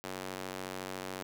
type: tone with high-pass filter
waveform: square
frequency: 46.94 Hz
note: F#1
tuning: 26 cents sharp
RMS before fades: -41 dBFS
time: 0.04-1.23 s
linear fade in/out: 0 ms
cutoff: 330 Hz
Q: 0.66
effects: none